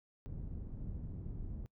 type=low-pass noise; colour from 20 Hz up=pink; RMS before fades=-43 dBFS; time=0.26-1.66 s; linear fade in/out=0 ms; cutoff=180 Hz; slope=12 dB/octave; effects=noise-tail reverb RT60 0.1 s tail -24 dB re dry